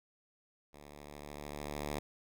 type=tone with level ramp; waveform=5% pulse; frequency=73.42 Hz; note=D2; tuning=in tune; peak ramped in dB=-42 to -24 dBFS; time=0.73-1.99 s; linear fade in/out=5 ms; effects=none